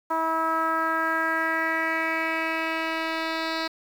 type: tone with low-pass filter sweep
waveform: 10% pulse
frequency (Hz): 323.7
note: E4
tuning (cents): -31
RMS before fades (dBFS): -26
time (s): 0.1-3.68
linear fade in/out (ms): 10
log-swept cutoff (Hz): 1100 to 4000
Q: 3.6
effects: 8-bit